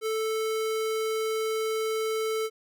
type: tone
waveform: square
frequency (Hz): 440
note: A4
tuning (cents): 0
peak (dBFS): -27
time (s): 0.01-2.5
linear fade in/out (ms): 50
effects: none